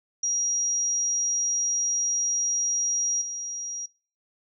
sine tone with level steps, 5720 Hz, F8, 41 cents sharp, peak -23 / -31 dBFS, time 0.23-3.86 s, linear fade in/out 5 ms, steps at 3.21 s, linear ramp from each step 10 ms, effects noise-tail reverb RT60 0.4 s tail -25 dB re dry

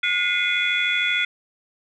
sine tone cluster, 1439 / 2046 / 2139 / 2461 / 3407 Hz, F#6 / C7 / C7 / D#7 / G#7, -49 / -39 / +38 / -20 / +44 cents, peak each -25 dBFS, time 0.03-1.25 s, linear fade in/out 5 ms, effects tanh soft clip ceiling -10 dBFS

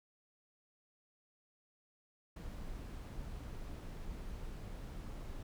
brown noise, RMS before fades -45 dBFS, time 2.36-5.43 s, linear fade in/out 5 ms, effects none

